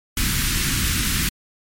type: band-stop noise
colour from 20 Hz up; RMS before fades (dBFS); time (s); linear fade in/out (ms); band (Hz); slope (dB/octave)
pink; -21; 0.17-1.29; 2; 280 to 1400; 24
effects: MP3 64 kbps